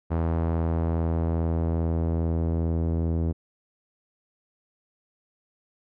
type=tone with low-pass filter sweep; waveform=sawtooth; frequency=82.41 Hz; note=E2; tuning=in tune; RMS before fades=-25 dBFS; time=0.1-3.33 s; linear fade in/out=20 ms; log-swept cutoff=1000 to 410 Hz; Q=0.91; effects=none